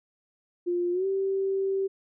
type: tone with pitch glide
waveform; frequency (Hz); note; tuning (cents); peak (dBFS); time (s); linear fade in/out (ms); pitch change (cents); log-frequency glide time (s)
sine; 351.5 to 387.8; F4 to G4; +11 to -19; -24; 0.66-1.88; 20; +170; 0.92-1.06
effects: none